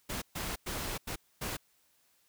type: noise bursts at uneven times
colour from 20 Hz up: pink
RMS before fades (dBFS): -37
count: 5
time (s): 0.09-0.22 / 0.35-0.56 / 0.66-0.98 / 1.07-1.16 / 1.41-1.57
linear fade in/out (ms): 10
effects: white hiss -70 dBFS RMS until 2.28 s